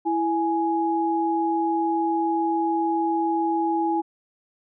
sine tone pair together, 331 / 834 Hz, E4 / G#5, +7 / +7 cents, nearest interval octave + major third, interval 1600 cents, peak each -23 dBFS, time 0.05-4.02 s, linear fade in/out 20 ms, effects none

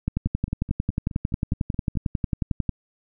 two click trains, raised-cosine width 5 ms, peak -10 / -22 dBFS, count 30 / 9, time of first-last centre 0.08-2.693 / 0.27-1.954 s, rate 11.1 / 4.75 Hz, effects none

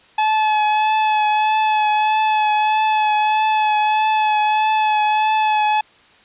45% pulse tone with vibrato, 858 Hz, A5, 44 cents flat, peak -14 dBFS, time 0.18-5.81 s, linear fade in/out 5 ms, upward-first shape triangle, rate 1.6 Hz, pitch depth 23 cents each way, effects white hiss -50 dBFS RMS until 6.24 s + resampled to 8000 Hz

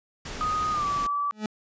pink noise, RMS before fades -36 dBFS, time 0.25-1.07 s, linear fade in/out 5 ms
sine tone with pitch glide, 1244.5 to 1154.5 Hz, D#6 to D6, 0 to -30 cents, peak -24 dBFS, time 0.41-1.31 s, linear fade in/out 0 ms, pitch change -130 cents, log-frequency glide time 0.71-0.86 s
40% pulse tone with exponential growth, 213.7 Hz, G#3, 50 cents sharp, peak -22 dBFS, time 1.32-1.46 s, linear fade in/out 2 ms, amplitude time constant 30 ms
effects resampled to 16000 Hz

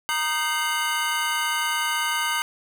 square tone cluster, 933 / 1231 / 1545 / 2109 / 2971 Hz, A#5 / D#6 / G6 / C7 / F#7, +1 / -19 / -26 / +13 / +6 cents, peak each -30 dBFS, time 0.09-2.42 s, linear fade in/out 0 ms, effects none

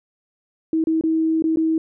sine tone with dropouts, 321.1 Hz, E4, 45 cents flat, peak -16 dBFS, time 0.73-1.78 s, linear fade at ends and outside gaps 2 ms, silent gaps 0.84-0.871 / 1.011-1.037 / 1.423-1.44 / 1.56-1.571 s, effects none

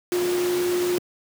sine tone in noise, 355.8 Hz, F4, 32 cents sharp, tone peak -20 dBFS, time 0.12-0.98 s, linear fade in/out 0 ms, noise pink, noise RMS -30 dBFS, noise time 0.12-0.98 s, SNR +7 dB, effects high-pass 200 Hz 12 dB/octave

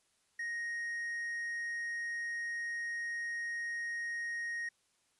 triangle tone, 1871 Hz, A#6, 6 cents sharp, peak -34 dBFS, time 0.39-4.69 s, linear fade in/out 5 ms, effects white hiss -74 dBFS RMS until 5.19 s + resampled to 24000 Hz

